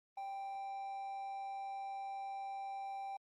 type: tone with amplitude modulation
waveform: triangle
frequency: 785 Hz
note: G5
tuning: 2 cents sharp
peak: -38 dBFS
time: 0.17-3.17 s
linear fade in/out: 5 ms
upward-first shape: sine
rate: 222 Hz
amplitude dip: 25%
effects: Opus 24 kbps